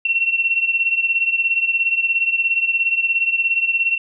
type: beating tone pair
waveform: sine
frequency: 2714 / 2731 Hz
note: E7 / F7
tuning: +50 / -39 cents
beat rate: 17 Hz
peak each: -17 / -21 dBFS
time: 0.05-3.98 s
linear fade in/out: 5 ms
effects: none